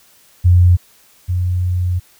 sine tone pair in turn, 89 / 89.88 Hz, F2 / F#2, +33 / -50 cents, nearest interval unison, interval 17 cents, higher second, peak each -6 / -14 dBFS, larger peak first, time 0.44-0.77 / 1.28-2 s, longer second, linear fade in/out 20 ms, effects white hiss -50 dBFS RMS until 2.19 s

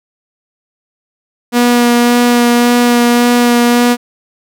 sawtooth tone with vibrato, 240.7 Hz, B3, 44 cents flat, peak -3 dBFS, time 1.52-3.97 s, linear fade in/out 50 ms, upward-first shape sine, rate 1.8 Hz, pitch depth 11 cents each way, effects none

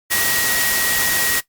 sine tone in noise, 1900 Hz, A#6, 33 cents sharp, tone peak -23 dBFS, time 0.1-1.41 s, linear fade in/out 20 ms, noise white, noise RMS -19 dBFS, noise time 0.1-1.41 s, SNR -7 dB, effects noise-tail reverb RT60 0.1 s tail -17 dB re dry + Opus 48 kbps

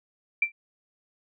sine tone with exponential decay, 2349 Hz, D7, in tune, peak -16 dBFS, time 0.42-0.52 s, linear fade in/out 5 ms, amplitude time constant 21 ms, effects none

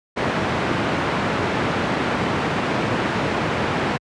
pink band-pass noise, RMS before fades -22 dBFS, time 0.16-3.98 s, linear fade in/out 20 ms, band 120 to 2200 Hz, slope 12 dB/octave, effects high-pass 60 Hz 12 dB/octave + resampled to 22050 Hz

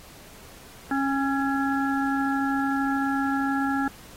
harmonic tone with a mistuned harmonic, 273.3 Hz, C#4, 24 cents flat, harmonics 1 / 3 / 5 / 6, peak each -24 / -29 / -31 / -32 dBFS, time 0.91-3.88 s, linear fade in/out 2 ms, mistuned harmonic 6, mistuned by +39 cents, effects pink hiss -48 dBFS RMS until 4.16 s + AAC 48 kbps

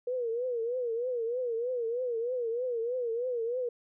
sine tone with vibrato, 480.1 Hz, B4, 49 cents flat, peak -29 dBFS, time 0.07-3.69 s, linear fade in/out 5 ms, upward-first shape triangle, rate 3.2 Hz, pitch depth 130 cents each way, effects none

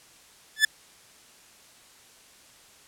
sawtooth tone with exponential growth, 1740 Hz, A6, 20 cents flat, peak -9 dBFS, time 0.56-0.65 s, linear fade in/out 5 ms, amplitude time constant 19 ms, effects white hiss -54 dBFS RMS until 2.87 s + low-pass 10000 Hz 12 dB/octave

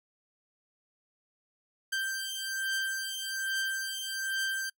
sawtooth beating tone pair, 1568 / 1569.2 Hz, G6 / G6, 0 / +1 cents, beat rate 1.2 Hz, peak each -31 dBFS, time 1.92-4.7 s, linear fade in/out 10 ms, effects noise-tail reverb RT60 0.1 s tail -25 dB re dry

